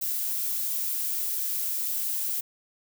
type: noise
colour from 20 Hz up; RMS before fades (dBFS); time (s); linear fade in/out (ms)
violet; -29; 0.01-2.41; 10
effects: none